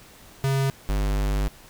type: tone pair in turn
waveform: square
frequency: 135.8 / 49.96 Hz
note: C#3 / G1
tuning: -35 / +34 cents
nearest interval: octave + perfect fourth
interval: 1731 cents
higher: first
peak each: -21 / -22 dBFS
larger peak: first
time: 0.44-0.7 / 0.89-1.48 s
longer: second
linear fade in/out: 0 ms
effects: pink hiss -49 dBFS RMS until 1.69 s